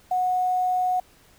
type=tone with quantisation; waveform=sine; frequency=733 Hz; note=F#5; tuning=16 cents flat; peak=-20 dBFS; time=0.11-1 s; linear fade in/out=5 ms; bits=8; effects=pink hiss -56 dBFS RMS until 1.38 s